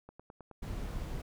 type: click train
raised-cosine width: 1 ms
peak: -35 dBFS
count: 5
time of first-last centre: 0.09-0.513 s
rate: 9.46 Hz
type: noise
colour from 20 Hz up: brown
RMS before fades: -38 dBFS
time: 0.62-1.22 s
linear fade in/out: 10 ms
effects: none